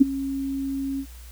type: tone with ADSR envelope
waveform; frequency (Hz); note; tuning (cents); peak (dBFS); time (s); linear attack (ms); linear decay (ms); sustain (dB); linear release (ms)
sine; 272.7; C#4; -28; -7; 0-1.06; 16; 17; -18; 68
effects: added 60 Hz sine -40 dBFS peak until 1.31 s + white hiss -50 dBFS RMS until 1.31 s